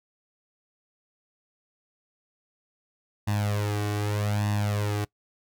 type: tone with flanger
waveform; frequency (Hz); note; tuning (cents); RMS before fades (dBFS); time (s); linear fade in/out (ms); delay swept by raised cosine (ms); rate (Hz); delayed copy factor
sawtooth; 103.83; G#2; 0; -27; 3.27-5.05; 10; 1.1 to 2.7; 0.82; +0.8
effects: noise-tail reverb RT60 0.1 s tail -22 dB re dry